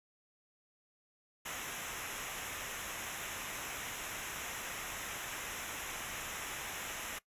pink noise with comb filter, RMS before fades -42 dBFS, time 1.45-7.19 s, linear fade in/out 10 ms, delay 0.22 ms, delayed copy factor -0.75, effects noise-tail reverb RT60 0.1 s tail -19 dB re dry + resampled to 32000 Hz

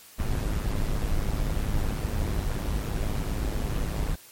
brown noise with amplitude modulation, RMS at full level -24 dBFS, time 0.18-4.16 s, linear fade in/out 20 ms, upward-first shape sine, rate 105 Hz, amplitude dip 60%, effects white hiss -50 dBFS RMS until 4.31 s + MP3 64 kbps

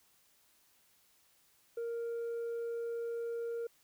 sine tone with tanh clipping, 466.2 Hz, A#4, in tune, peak -36 dBFS, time 1.77-3.67 s, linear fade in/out 5 ms, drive 2 dB, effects white hiss -69 dBFS RMS until 3.83 s

